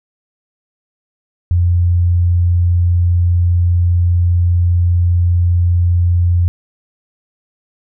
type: tone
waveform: sine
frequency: 87.5 Hz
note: F2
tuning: 4 cents sharp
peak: -9 dBFS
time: 1.51-6.48 s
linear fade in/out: 0 ms
effects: none